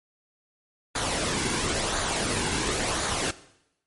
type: noise with flanger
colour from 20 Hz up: pink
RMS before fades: -27 dBFS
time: 0.95-3.31 s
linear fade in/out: 5 ms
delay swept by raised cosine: 0.36 to 1.66 ms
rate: 0.96 Hz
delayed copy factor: -0.5
effects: noise-tail reverb RT60 0.8 s tail -17 dB re dry + MP3 48 kbps